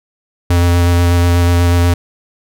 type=tone with vibrato; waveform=square; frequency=87 Hz; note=F2; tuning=6 cents flat; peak=-9 dBFS; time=0.5-1.94 s; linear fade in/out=5 ms; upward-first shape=square; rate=8.2 Hz; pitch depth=11 cents each way; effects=none